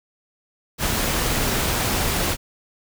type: noise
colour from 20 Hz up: pink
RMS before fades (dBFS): -22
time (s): 0.78-2.37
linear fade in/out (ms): 50
effects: none